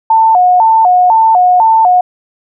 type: tone with vibrato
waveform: sine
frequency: 804 Hz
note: G5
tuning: 44 cents sharp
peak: -4 dBFS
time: 0.1-2.01 s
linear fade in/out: 5 ms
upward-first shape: square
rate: 2 Hz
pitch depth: 180 cents each way
effects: none

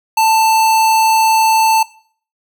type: tone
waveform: square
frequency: 886 Hz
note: A5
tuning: 12 cents sharp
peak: -10 dBFS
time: 0.17-1.83 s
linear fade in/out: 5 ms
effects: noise-tail reverb RT60 0.5 s tail -19 dB re dry

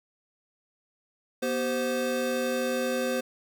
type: tone cluster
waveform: square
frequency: 242.9 / 387.3 / 519 Hz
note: B3 / G4 / C5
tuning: -29 / -21 / -14 cents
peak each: -32 / -35 / -29 dBFS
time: 1.42-3.21 s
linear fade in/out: 10 ms
effects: none

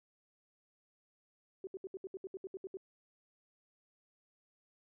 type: tone bursts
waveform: sine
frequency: 380.9 Hz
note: G4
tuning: 50 cents flat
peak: -39 dBFS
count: 12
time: 1.64-2.771 s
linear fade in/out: 2 ms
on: 31 ms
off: 69 ms
effects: none

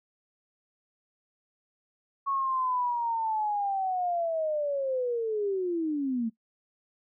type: linear sweep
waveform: sine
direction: down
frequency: 1108.7 to 219.1 Hz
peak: -26 dBFS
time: 2.26-6.3 s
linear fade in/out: 20 ms
effects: noise-tail reverb RT60 0.1 s tail -20 dB re dry

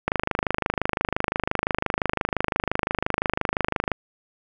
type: click train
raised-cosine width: 0.5 ms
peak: -6 dBFS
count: 100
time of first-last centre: 0.08-3.917 s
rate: 25.8 Hz
effects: none

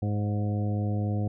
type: harmonic tone with a mistuned harmonic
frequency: 103.83 Hz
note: G#2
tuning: in tune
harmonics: 1 / 2 / 3 / 4 / 5 / 6 / 7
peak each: -26 / -32 / -37 / -43 / -40 / -47 / -42 dBFS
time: 0.02-1.28 s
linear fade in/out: 5 ms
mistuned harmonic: 6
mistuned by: -26 cents
effects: none

